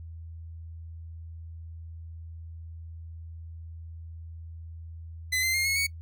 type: tone with pitch steps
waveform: sawtooth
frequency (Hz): 2024 / 2074 / 2125 / 2177 / 2230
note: B6 / C7 / C7 / C#7 / C#7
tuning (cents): +42 / -16 / +26 / -32 / +10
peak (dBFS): -21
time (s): 5.32-5.87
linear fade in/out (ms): 10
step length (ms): 110
effects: noise-tail reverb RT60 0.1 s tail -23 dB re dry + added 82 Hz sine -39 dBFS peak until 6.01 s

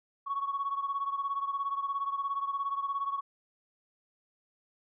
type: beating tone pair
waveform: sine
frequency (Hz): 1108.7 / 1125.7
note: C#6 / C#6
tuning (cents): 0 / +26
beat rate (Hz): 17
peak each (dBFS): -31 / -35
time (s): 0.26-3.21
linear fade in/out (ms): 20
effects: tanh soft clip ceiling -24 dBFS

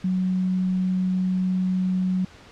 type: tone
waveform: sine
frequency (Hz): 185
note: F#3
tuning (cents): 0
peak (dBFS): -20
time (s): 0.04-2.25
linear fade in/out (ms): 5
effects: pink hiss -48 dBFS RMS until 2.51 s + low-pass 5000 Hz 12 dB/octave

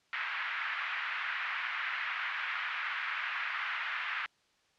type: band-pass noise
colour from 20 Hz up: white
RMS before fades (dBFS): -36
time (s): 0.13-4.26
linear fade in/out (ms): 0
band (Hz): 1200 to 2300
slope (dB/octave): 24
effects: white hiss -70 dBFS RMS until 4.78 s + low-pass 5000 Hz 12 dB/octave

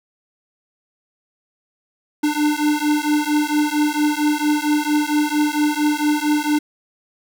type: beating tone pair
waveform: square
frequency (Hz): 296.7 / 301.1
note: D4 / D4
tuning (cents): +18 / +43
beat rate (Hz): 4.4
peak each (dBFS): -20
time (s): 2.23-6.59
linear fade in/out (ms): 10
effects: none

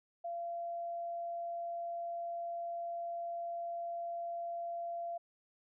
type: tone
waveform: sine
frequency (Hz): 685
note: F5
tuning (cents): -34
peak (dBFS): -37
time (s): 0.24-5.18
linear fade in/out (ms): 10
effects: none

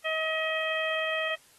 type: harmonic tone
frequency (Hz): 635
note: D#5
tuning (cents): +35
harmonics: 1 / 2 / 3 / 4 / 5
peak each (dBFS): -31 / -36 / -32 / -34 / -36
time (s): 0.04-1.36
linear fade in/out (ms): 20
effects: white hiss -59 dBFS RMS until 1.58 s + AAC 32 kbps

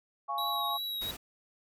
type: chord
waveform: sine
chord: Db major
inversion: first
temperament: just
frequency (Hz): 693 / 831.5 / 1108.7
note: F5 / Ab5 / Db6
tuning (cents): -14 / +2 / 0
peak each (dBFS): -39 / -36 / -33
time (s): 0.28-0.78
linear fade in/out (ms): 20
type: tone with vibrato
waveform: square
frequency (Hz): 3854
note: B7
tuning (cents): -43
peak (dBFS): -34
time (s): 0.38-1.11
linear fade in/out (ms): 2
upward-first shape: triangle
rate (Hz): 2.7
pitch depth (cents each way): 29
type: noise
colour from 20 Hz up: pink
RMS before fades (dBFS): -43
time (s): 1.01-1.17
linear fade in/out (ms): 10
effects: none

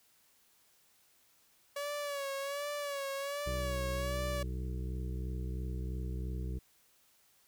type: tone with vibrato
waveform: sawtooth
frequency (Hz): 566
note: C#5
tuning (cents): +36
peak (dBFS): -32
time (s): 1.76-4.43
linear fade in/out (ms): 5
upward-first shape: sine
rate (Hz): 1.3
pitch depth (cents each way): 57
type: harmonic tone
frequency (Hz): 63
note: B1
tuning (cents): +35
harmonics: 1 / 2 / 3 / 5 / 6 / 7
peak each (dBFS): -36 / -42 / -46 / -50 / -52 / -53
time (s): 3.46-6.59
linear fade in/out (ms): 10
effects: white hiss -68 dBFS RMS until 7.47 s

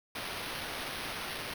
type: noise with sample-and-hold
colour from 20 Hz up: white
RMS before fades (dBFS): -39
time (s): 0.15-1.54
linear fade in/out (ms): 5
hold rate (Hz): 7350
effects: none

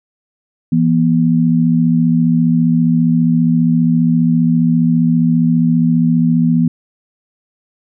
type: tone pair together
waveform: sine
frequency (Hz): 166.81 / 241.7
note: E3 / B3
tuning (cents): +21 / -37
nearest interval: tritone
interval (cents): 642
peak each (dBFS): -12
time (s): 0.72-6.68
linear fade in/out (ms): 5
effects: none

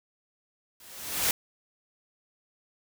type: noise with level ramp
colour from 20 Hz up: white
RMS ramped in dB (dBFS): -53 to -23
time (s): 0.8-1.31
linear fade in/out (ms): 2
effects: none

